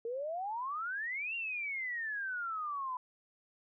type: exponential two-way sweep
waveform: sine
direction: up then down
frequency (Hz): 450.9 to 2794 to 991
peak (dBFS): -35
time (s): 0.05-2.97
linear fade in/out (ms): 2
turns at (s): 1.35
effects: none